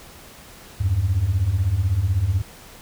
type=beating tone pair; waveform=sine; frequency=83 / 99 Hz; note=E2 / G2; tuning=+12 / +18 cents; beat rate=16 Hz; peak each=-21 / -18 dBFS; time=0.8-2.42 s; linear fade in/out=10 ms; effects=tanh soft clip ceiling -12 dBFS + pink hiss -44 dBFS RMS until 2.81 s